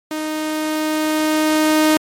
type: tone with level ramp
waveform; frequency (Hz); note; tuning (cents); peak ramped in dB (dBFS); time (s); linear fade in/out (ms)
sawtooth; 309.7; D#4; -8; -18 to -7; 0.11-1.97; 2
effects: MP3 64 kbps